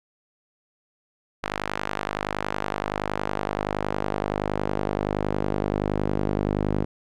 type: tone with band-pass filter sweep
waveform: sawtooth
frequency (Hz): 50.7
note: G#1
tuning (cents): -41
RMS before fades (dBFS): -27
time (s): 1.43-6.85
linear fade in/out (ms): 10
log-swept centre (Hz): 1500 to 310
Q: 0.77
effects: none